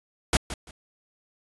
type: noise with echo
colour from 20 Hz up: pink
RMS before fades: -20 dBFS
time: 0.33-0.37 s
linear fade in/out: 2 ms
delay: 170 ms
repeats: 2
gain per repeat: -13 dB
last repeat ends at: 0.71 s
effects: resampled to 24000 Hz